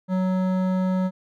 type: tone with hard clipping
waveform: sine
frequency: 185.9 Hz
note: F#3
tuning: 8 cents sharp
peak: -22 dBFS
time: 0.08-1.11 s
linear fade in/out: 50 ms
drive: 13 dB
effects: none